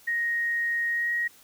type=tone with pitch glide; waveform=sine; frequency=1872 to 1890.5 Hz; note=A#6 to A#6; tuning=+7 to +24 cents; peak=-24 dBFS; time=0.07-1.28 s; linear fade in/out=10 ms; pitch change=+17 cents; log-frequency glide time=0.89-1.12 s; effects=white hiss -55 dBFS RMS until 1.43 s